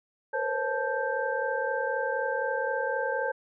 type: tone cluster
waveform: sine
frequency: 461.9 / 493 / 537 / 877 / 1570 Hz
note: A#4 / B4 / C5 / A5 / G6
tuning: -16 / -3 / +45 / -6 / +2 cents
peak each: -37 / -34 / -31 / -33 / -32 dBFS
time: 0.33-3.32 s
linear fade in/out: 10 ms
effects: none